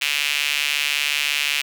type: tone with high-pass filter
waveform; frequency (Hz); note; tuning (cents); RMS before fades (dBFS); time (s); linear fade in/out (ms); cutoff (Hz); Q
sawtooth; 145.5; D3; -16; -22; 0.01-1.62; 10; 2600; 3.3
effects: none